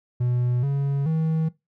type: tone with pitch steps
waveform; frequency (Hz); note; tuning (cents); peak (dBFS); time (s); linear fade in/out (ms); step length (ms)
triangle; 122.9 / 139.7 / 159.8; B2 / C#3 / D#3; -8 / +14 / +47; -18; 0.2-1.49; 10; 430
effects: noise-tail reverb RT60 0.2 s tail -19 dB re dry